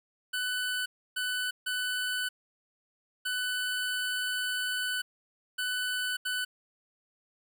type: tone bursts at uneven times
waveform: 25% pulse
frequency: 1497 Hz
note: F#6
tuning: 20 cents sharp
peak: -26 dBFS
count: 6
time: 0.33-0.86 / 1.16-1.51 / 1.66-2.29 / 3.25-5.02 / 5.58-6.17 / 6.25-6.45 s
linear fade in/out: 10 ms
effects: 10-bit